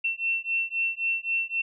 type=beating tone pair; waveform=sine; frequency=2700 / 2703.8 Hz; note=E7 / E7; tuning=+41 / +43 cents; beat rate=3.8 Hz; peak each=-28 / -28 dBFS; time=0.04-1.62 s; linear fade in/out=10 ms; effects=none